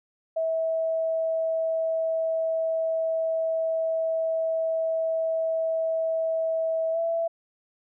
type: tone with pitch glide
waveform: sine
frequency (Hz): 649 to 665.3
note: E5 to E5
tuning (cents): -27 to +16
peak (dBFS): -23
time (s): 0.36-7.28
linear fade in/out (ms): 10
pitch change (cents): +43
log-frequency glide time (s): 6.92-6.98
effects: none